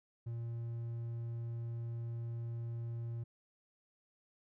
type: tone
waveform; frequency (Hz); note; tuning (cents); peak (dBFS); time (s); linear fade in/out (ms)
triangle; 116.7; A#2; +2; -36; 0.26-3.24; 10
effects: none